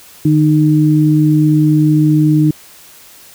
sine tone pair together, 151.8 / 307 Hz, D#3 / D#4, -42 / -23 cents, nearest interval octave, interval 1219 cents, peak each -10 dBFS, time 0.25-2.51 s, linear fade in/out 5 ms, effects white hiss -40 dBFS RMS until 3.34 s

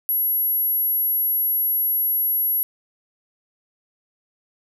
sine tone, 11580 Hz, F#9, 38 cents flat, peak -18 dBFS, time 0.09-2.63 s, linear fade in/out 0 ms, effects none

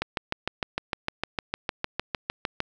click train, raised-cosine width 0.3 ms, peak -10 dBFS, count 18, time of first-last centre 0.02-2.604 s, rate 6.58 Hz, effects none

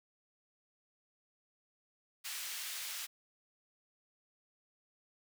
pink high-pass noise, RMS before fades -42 dBFS, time 2.24-3.07 s, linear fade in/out 20 ms, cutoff 2200 Hz, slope 12 dB/octave, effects none

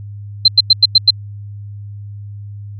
sine tone bursts, 4105 Hz, C8, 34 cents flat, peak -3 dBFS, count 6, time 0.45-1.106 s, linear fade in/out 5 ms, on 31 ms, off 94 ms, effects added 102 Hz sine -27 dBFS peak until 2.79 s

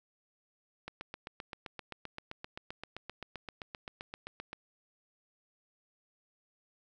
click train, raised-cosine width 0.3 ms, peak -25 dBFS, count 29, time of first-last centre 0.88-4.531 s, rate 7.67 Hz, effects none

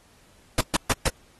pink noise bursts, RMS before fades -21 dBFS, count 4, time 0.58-1.082 s, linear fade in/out 2 ms, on 28 ms, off 130 ms, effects pink hiss -58 dBFS RMS until 1.39 s + AAC 32 kbps

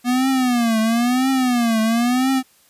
square tone with vibrato, 242.1 Hz, B3, 34 cents flat, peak -16 dBFS, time 0.04-2.43 s, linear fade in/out 50 ms, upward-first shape triangle, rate 0.99 Hz, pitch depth 180 cents each way, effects white hiss -55 dBFS RMS until 2.69 s + resampled to 32000 Hz

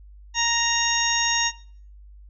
harmonic tone with a mistuned harmonic, 932.3 Hz, A#5, in tune, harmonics 1 / 2 / 3 / 4 / 6 / 7, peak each -27 / -27 / -27 / -27 / -27 / -27 dBFS, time 0.34-1.52 s, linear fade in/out 50 ms, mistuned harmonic 7, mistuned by +18 cents, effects noise-tail reverb RT60 0.5 s tail -18 dB re dry + added 50 Hz sine -43 dBFS peak until 2.29 s

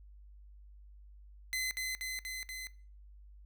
sawtooth tone with echo, 2042 Hz, C7, 43 cents flat, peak -29 dBFS, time 1.53-1.71 s, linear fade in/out 0 ms, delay 240 ms, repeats 4, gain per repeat -2 dB, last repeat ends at 2.67 s, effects noise-tail reverb RT60 0.4 s tail -19 dB re dry + added 50 Hz sine -52 dBFS peak until 3.45 s

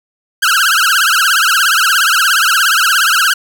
sawtooth tone with vibrato, 1452 Hz, F#6, 33 cents flat, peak -5 dBFS, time 0.42-3.34 s, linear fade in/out 10 ms, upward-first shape triangle, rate 17 Hz, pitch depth 240 cents each way, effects none

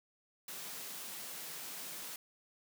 white high-pass noise, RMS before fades -45 dBFS, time 0.48-2.16 s, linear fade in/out 2 ms, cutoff 130 Hz, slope 96 dB/octave, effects none

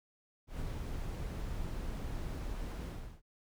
brown noise with ADSR envelope, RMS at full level -37 dBFS, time 0.47-3.22 s, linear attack 130 ms, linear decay 15 ms, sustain -2 dB, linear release 360 ms, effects none

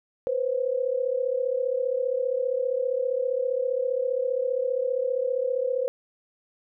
sine tone pair together, 493.9 / 529 Hz, B4 / C5, 0 / +19 cents, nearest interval minor second, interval 119 cents, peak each -26 dBFS, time 0.27-5.88 s, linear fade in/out 0 ms, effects none

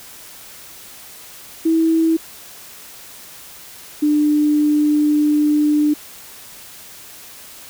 sine tone pair in turn, 324.8 / 298.3 Hz, E4 / D4, -26 / +27 cents, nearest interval minor second, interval 147 cents, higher first, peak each -12 / -12 dBFS, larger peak neither, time 1.65-2.17 / 4.02-5.94 s, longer second, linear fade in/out 10 ms, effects white hiss -39 dBFS RMS until 7.69 s

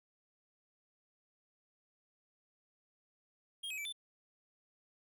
square tone with pitch steps, 3237 / 2538 / 2319 / 3525 Hz, G#7 / D#7 / D7 / A7, -45 / +34 / -22 / +2 cents, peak -40 dBFS, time 3.63-3.926 s, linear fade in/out 10 ms, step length 74 ms, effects none

